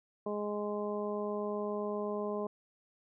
harmonic tone, 207.7 Hz, G#3, in tune, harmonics 1 / 2 / 3 / 4 / 5, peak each -39 / -36 / -39 / -47 / -43 dBFS, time 0.26-2.47 s, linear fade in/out 5 ms, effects none

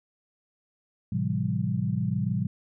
sine chord, A minor seventh, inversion none, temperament equal with one note detuned, 110 / 130.81 / 169.15 / 196 Hz, A2 / C3 / E3 / G3, 0 / 0 / +45 / 0 cents, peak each -30 dBFS, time 1.12-2.47 s, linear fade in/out 5 ms, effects none

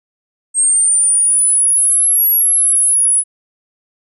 sine linear two-way sweep, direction up then down, 8372 to 11440 to 10100 Hz, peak -9 dBFS, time 0.54-3.24 s, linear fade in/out 50 ms, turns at 2.28 s, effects none

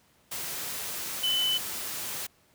sine tone in noise, 3016 Hz, F#7, 32 cents sharp, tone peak -24 dBFS, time 1.23-1.58 s, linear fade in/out 10 ms, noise white, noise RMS -35 dBFS, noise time 0.31-2.27 s, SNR +8 dB, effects pink hiss -64 dBFS RMS until 2.54 s + high-pass 60 Hz 12 dB/octave

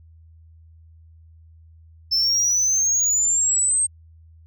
sine exponential sweep, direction up, 5270 to 8450 Hz, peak -14 dBFS, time 2.11-3.87 s, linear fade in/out 20 ms, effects tanh soft clip ceiling -16 dBFS + added 81 Hz sine -46 dBFS peak until 4.46 s

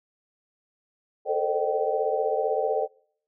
sine tone cluster, 437 / 452.7 / 524 / 606 / 772 Hz, A4 / A4 / C5 / D#5 / G5, -12 / +49 / +2 / -46 / -27 cents, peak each -29 dBFS, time 1.25-2.88 s, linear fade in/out 50 ms, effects noise-tail reverb RT60 0.6 s tail -26 dB re dry

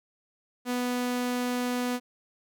sawtooth tone, 246.9 Hz, B3, in tune, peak -23 dBFS, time 0.65-2 s, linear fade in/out 50 ms, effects none

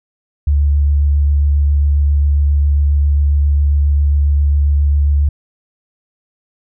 sine tone with vibrato, 72.1 Hz, D2, 31 cents flat, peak -9 dBFS, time 0.47-5.29 s, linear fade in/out 5 ms, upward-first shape sine, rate 7.4 Hz, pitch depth 14 cents each way, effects none

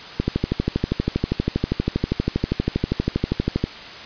click train, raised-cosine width 3 ms, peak -6 dBFS, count 44, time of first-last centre 0.2-3.64 s, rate 12.5 Hz, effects white hiss -36 dBFS RMS until 4.05 s + resampled to 11025 Hz

